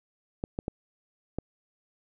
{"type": "clicks", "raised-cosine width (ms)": 2, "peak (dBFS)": -17, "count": 4, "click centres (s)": [0.439, 0.589, 0.681, 1.386], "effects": []}